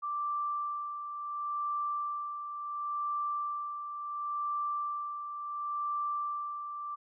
sine tone with tremolo, 1174.7 Hz, D6, in tune, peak -30 dBFS, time 0.02-6.96 s, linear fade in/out 20 ms, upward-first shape sine, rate 0.71 Hz, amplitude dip 55%, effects none

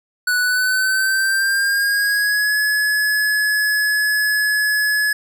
square tone with pitch glide, 1480 to 1700.1 Hz, F#6 to G#6, 0 to +40 cents, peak -16 dBFS, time 0.27-5.13 s, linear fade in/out 5 ms, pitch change +240 cents, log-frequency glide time 0.39-2.58 s, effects none

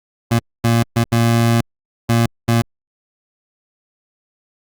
25% pulse tone bursts at uneven times, 116.3 Hz, A#2, 4 cents flat, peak -8 dBFS, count 6, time 0.31-0.39 / 0.64-0.83 / 0.96-1.04 / 1.12-1.61 / 2.09-2.26 / 2.48-2.62 s, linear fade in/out 5 ms, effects Opus 48 kbps

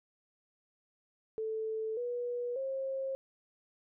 sine tone with pitch steps, 440 / 485.4 / 535.5 Hz, A4 / B4 / C5, 0 / -30 / +40 cents, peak -33 dBFS, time 1.38-3.15 s, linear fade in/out 0 ms, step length 590 ms, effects none

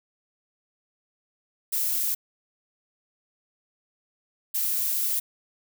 violet noise bursts at uneven times, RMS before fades -26 dBFS, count 2, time 1.72-2.15 / 4.54-5.2 s, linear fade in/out 10 ms, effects none

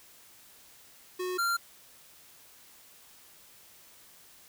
square tone pair in turn, 365.3 / 1383.2 Hz, F#4 / F6, -22 / -17 cents, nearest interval octave + major seventh, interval 2305 cents, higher second, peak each -32 / -27 dBFS, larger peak second, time 1.19-1.38 / 1.38-1.57 s, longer neither, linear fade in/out 10 ms, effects white hiss -56 dBFS RMS until 4.48 s

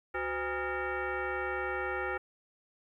sine tone with frequency modulation, 511 Hz, C5, 41 cents flat, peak -31 dBFS, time 0.14-2.18 s, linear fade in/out 10 ms, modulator 441 Hz, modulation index 3.5, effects 12-bit

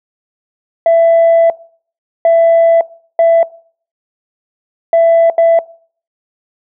sine tone bursts at uneven times, 666 Hz, E5, 18 cents sharp, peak -3 dBFS, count 5, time 0.86-1.5 / 2.25-2.81 / 3.19-3.43 / 4.93-5.3 / 5.38-5.59 s, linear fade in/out 2 ms, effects noise-tail reverb RT60 0.5 s tail -22 dB re dry + tanh soft clip ceiling -3 dBFS

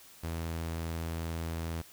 sawtooth tone, 82.41 Hz, E2, in tune, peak -30 dBFS, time 0.23-1.82 s, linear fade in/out 10 ms, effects white hiss -55 dBFS RMS until 1.92 s

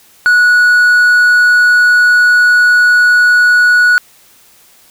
triangle tone, 1465 Hz, F#6, 18 cents flat, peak -3 dBFS, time 0.26-3.98 s, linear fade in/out 0 ms, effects white hiss -45 dBFS RMS until 4.9 s

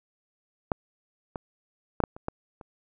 clicks, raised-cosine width 1 ms, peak -10 / -19 / -10 / -8 / -28 / -15 / -29 dBFS, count 7, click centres 0.718 / 1.358 / 2.003 / 2.038 / 2.165 / 2.284 / 2.612 s, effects none

